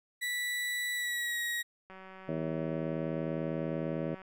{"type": "tone with pitch glide", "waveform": "35% pulse", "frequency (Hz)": [1961, 1897.5], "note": ["B6", "A#6"], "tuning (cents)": [-13, 30], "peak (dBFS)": -30, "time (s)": [0.21, 1.63], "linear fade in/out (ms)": 20, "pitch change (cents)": -57, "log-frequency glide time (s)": [0.94, 1.39]}
{"type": "click train", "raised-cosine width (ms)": 0.5, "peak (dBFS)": -35, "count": 439, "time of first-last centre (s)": [1.9, 4.217], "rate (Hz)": 189}
{"type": "harmonic tone", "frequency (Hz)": 80, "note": "D#2", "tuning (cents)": 49, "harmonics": [2, 3, 4, 5, 6, 7, 8], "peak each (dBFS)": [-37, -39, -39, -42, -43, -39, -43], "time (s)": [2.28, 4.15], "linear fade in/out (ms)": 10}
{"effects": []}